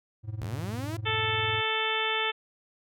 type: tone with tremolo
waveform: triangle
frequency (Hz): 107.6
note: A2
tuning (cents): -38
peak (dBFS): -27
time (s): 0.23-1.63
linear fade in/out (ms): 50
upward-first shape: sine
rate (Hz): 20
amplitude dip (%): 85
type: linear sweep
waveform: sawtooth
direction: up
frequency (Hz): 62.6 to 344.3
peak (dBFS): -31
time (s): 0.41-0.97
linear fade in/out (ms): 5
type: harmonic tone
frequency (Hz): 440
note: A4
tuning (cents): 0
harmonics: 1 / 2 / 3 / 4 / 5 / 6 / 7 / 8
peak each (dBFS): -34 / -34 / -34 / -34 / -34 / -34 / -34 / -34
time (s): 1.05-2.32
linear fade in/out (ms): 20
effects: none